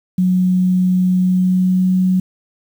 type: tone with pitch glide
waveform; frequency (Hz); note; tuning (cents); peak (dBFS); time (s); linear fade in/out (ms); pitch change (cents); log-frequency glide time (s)
sine; 183.2 to 185.11; F#3 to F#3; -17 to +1; -11; 0.18-2.2; 5; +18; 1.18-1.97
effects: 7-bit